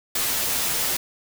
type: noise with comb filter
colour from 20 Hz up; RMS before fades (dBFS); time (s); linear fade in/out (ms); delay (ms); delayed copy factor
white; -24; 0.15-0.97; 5; 9.5; -0.6
effects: none